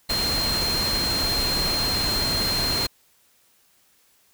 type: tone in noise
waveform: sine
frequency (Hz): 4186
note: C8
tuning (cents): 0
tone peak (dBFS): -23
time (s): 0.09-2.87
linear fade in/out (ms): 10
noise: pink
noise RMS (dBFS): -27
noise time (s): 0.09-2.87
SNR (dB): +1
effects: white hiss -61 dBFS RMS until 4.33 s